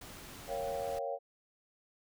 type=noise; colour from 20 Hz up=pink; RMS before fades=-49 dBFS; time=0.01-0.99 s; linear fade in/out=5 ms
type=chord; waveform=sine; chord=G half-diminished seventh; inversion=first; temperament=equal; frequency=466.2 / 554.4 / 698.5 / 784 Hz; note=Bb4 / Db5 / F5 / G5; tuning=0 / 0 / 0 / 0 cents; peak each=-41 / -37 / -40 / -43 dBFS; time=0.47-1.19 s; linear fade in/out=50 ms
effects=none